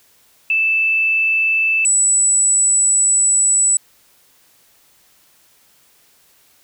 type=tone pair in turn; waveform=sine; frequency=2637 / 7902 Hz; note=E7 / B8; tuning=0 / 0 cents; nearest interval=octave + perfect fifth; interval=1900 cents; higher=second; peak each=-13 / -11 dBFS; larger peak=second; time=0.5-1.85 / 1.85-3.77 s; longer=second; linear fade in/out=2 ms; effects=white hiss -54 dBFS RMS until 6.63 s